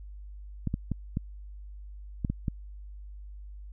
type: clicks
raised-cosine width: 5 ms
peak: -16 dBFS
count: 7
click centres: 0.673 / 0.741 / 0.917 / 1.171 / 2.248 / 2.3 / 2.482 s
effects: added 50 Hz sine -41 dBFS peak until 3.72 s